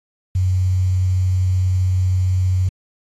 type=tone with quantisation; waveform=sine; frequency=92.5 Hz; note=F#2; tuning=in tune; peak=-14 dBFS; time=0.35-2.69 s; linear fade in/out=5 ms; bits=7; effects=AAC 32 kbps